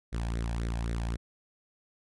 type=tone with flanger; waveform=sawtooth; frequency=57.4 Hz; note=A#1; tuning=26 cents flat; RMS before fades=-32 dBFS; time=0.12-1.17 s; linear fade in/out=20 ms; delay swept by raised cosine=0.5 to 1.25 ms; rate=3.8 Hz; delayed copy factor=+0.65; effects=resampled to 24000 Hz